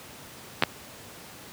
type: clicks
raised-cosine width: 0.3 ms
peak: -3 dBFS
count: 2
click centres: 0.624 / 0.636 s
effects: pink hiss -45 dBFS RMS until 1.52 s + high-pass 100 Hz 12 dB/octave